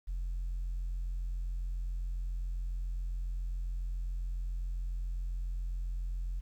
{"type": "tone", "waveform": "sine", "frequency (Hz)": 43.65, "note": "F1", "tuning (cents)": 0, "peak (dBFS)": -31, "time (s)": [0.07, 6.41], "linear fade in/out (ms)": 20, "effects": ["tanh soft clip ceiling -31 dBFS", "11-bit"]}